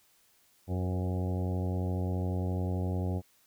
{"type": "harmonic tone with a mistuned harmonic", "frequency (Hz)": 91.5, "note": "F#2", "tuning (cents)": -19, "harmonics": [1, 2, 3, 4, 5, 6, 7, 8, 9], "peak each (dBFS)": [-30, -36, -40, -42, -44, -46, -47, -48, -49], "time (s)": [0.67, 3.22], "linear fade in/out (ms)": 50, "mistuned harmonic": 5, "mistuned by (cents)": 33, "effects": ["white hiss -66 dBFS RMS until 3.46 s"]}